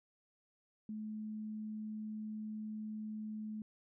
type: tone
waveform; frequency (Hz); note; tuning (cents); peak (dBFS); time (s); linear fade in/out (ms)
sine; 215.1; A3; -39; -40; 0.89-3.62; 2
effects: none

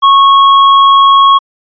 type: tone with tanh clipping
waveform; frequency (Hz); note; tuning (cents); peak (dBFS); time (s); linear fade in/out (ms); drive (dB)
sine; 1100; C#6; -14; -4; 0.02-1.39; 20; 13
effects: resampled to 11025 Hz

